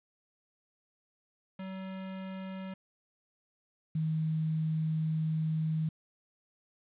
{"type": "tone pair in turn", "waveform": ["square", "sine"], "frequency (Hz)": [189.7, 158.06], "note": ["F#3", "D#3"], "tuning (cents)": [43, 28], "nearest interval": "minor third", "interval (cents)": 315, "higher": "first", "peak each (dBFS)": [-39, -28], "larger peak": "second", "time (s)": [[1.59, 2.74], [3.95, 5.89]], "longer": "second", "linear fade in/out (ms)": 5, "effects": ["resampled to 8000 Hz", "10-bit"]}